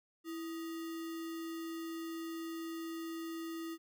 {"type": "tone with sample-and-hold", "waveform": "sine", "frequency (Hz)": 329.6, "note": "E4", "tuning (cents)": 0, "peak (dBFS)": -39, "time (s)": [0.24, 3.78], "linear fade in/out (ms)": 50, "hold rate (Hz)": 1575, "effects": []}